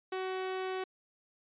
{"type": "tone", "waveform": "sawtooth", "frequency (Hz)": 375.2, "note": "F#4", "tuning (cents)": 24, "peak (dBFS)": -30, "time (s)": [0.12, 0.84], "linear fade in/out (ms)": 5, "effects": ["resampled to 8000 Hz"]}